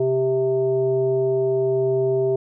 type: tone with frequency modulation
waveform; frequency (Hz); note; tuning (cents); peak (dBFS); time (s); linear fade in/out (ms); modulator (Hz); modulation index
sine; 392; G4; 0; -17; 0-2.36; 5; 261; 0.62
effects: none